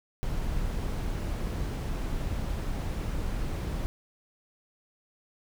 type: noise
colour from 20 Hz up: brown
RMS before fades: -31 dBFS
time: 0.23-3.86 s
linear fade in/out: 0 ms
effects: none